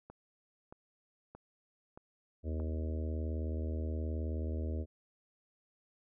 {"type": "click train", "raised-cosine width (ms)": 1, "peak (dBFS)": -35, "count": 5, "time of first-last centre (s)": [0.1, 2.6], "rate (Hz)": 1.6}
{"type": "harmonic tone", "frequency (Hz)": 78.9, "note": "D#2", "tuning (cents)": 25, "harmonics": [1, 3, 4, 5, 6, 7, 8], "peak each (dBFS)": [-34, -44, -46, -48, -50, -51, -52], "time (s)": [2.43, 4.86], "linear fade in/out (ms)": 50}
{"effects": []}